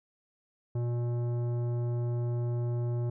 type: tone with tanh clipping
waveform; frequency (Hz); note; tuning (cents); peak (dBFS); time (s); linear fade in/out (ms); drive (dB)
sine; 120; B2; -49; -30; 0.75-3.1; 5; 13
effects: none